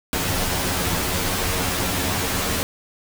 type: noise with comb filter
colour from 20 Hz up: pink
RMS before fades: -23 dBFS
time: 0.13-2.63 s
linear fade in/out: 0 ms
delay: 11 ms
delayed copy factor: +0.95
effects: none